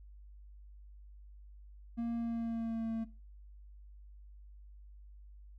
triangle tone with pitch glide, 233.1 to 225.4 Hz, A#3 to A3, 0 to +42 cents, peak -31 dBFS, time 1.97-3.05 s, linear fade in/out 20 ms, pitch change -58 cents, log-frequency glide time 2.15-2.87 s, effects noise-tail reverb RT60 0.3 s tail -18 dB re dry + added 50 Hz sine -51 dBFS peak until 5.58 s

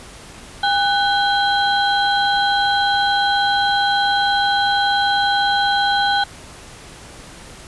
harmonic tone with a mistuned harmonic, 807 Hz, G#5, 50 cents flat, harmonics 1 / 2 / 4 / 5, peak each -17 / -20 / -23 / -24 dBFS, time 0.63-6.24 s, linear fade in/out 5 ms, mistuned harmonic 2, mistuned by -130 cents, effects pink hiss -39 dBFS RMS until 7.67 s + resampled to 24000 Hz

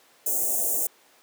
white band-stop noise, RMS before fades -25 dBFS, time 0.26-0.87 s, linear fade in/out 5 ms, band 730 to 6700 Hz, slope 48 dB/octave, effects pink hiss -57 dBFS RMS until 1.22 s + high-pass 400 Hz 12 dB/octave

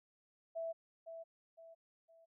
sine tone with echo, 659.3 Hz, E5, in tune, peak -38 dBFS, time 0.55-0.73 s, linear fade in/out 20 ms, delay 510 ms, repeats 3, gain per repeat -8 dB, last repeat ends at 2.26 s, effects none

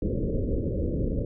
pink low-pass noise, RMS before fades -27 dBFS, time 0.02-1.25 s, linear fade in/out 5 ms, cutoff 560 Hz, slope 96 dB/octave, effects none

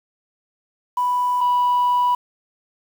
sine tone pair in turn, 987.8 / 982.3 Hz, B5 / B5, 0 / -10 cents, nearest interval unison, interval 10 cents, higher first, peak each -16 / -13 dBFS, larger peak second, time 0.97-1.41 / 1.41-2.15 s, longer second, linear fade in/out 5 ms, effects tanh soft clip ceiling -13 dBFS + 7-bit

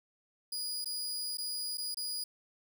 sawtooth tone with dropouts, 4904 Hz, D#8, 26 cents flat, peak -32 dBFS, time 0.52-2.24 s, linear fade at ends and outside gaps 5 ms, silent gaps 0.845-0.857 / 1.372-1.382 / 1.773-1.78 / 1.945-1.97 s, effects none

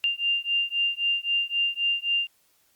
sine beating tone pair, 2791 / 2794.8 Hz, F7 / F7, -2 / +1 cents, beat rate 3.8 Hz, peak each -26 dBFS, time 0.04-2.27 s, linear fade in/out 0 ms, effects white hiss -65 dBFS RMS until 2.75 s + Opus 48 kbps

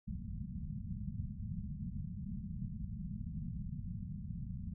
white low-pass noise, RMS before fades -42 dBFS, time 0.07-4.74 s, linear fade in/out 10 ms, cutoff 220 Hz, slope 96 dB/octave, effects none

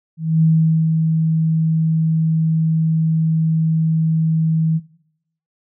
sine tone with ADSR envelope, 160.5 Hz, E3, 46 cents flat, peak -10 dBFS, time 0.17-4.8 s, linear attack 250 ms, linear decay 450 ms, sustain -4 dB, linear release 37 ms, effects noise-tail reverb RT60 0.7 s tail -17 dB re dry

